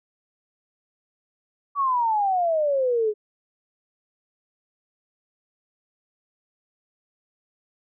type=exponential sweep; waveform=sine; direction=down; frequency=1151 to 413.4 Hz; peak=-19 dBFS; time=1.75-3.14 s; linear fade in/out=50 ms; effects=none